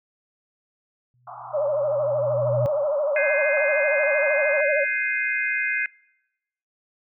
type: tone with exponential growth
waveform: sine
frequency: 123.47 Hz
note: B2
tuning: in tune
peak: -21 dBFS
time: 1.14-2.66 s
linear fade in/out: 0 ms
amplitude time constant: 330 ms
type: band-pass noise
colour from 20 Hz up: pink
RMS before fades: -38 dBFS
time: 1.27-4.61 s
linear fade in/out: 5 ms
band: 680 to 1300 Hz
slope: 96 dB/octave
type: tone with vibrato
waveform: sine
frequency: 584 Hz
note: D5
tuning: 10 cents flat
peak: -20 dBFS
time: 1.53-4.85 s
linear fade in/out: 20 ms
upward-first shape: sine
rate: 13 Hz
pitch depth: 99 cents each way
type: chord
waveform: sine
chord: Ab major seventh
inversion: third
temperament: equal with one note detuned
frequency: 1537.5 / 1661.2 / 2093 / 2489 Hz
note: G6 / Ab6 / C7 / Eb7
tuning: -34 / 0 / 0 / 0 cents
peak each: -29 / -27 / -25 / -28 dBFS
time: 3.16-5.86 s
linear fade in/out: 2 ms
effects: noise-tail reverb RT60 0.9 s tail -25 dB re dry